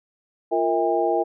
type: tone cluster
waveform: sine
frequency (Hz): 347.6 / 462.1 / 648 / 805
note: F4 / A#4 / E5 / G5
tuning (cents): -8 / -15 / -30 / +46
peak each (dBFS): -24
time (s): 0.51-1.24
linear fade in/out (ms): 20
effects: none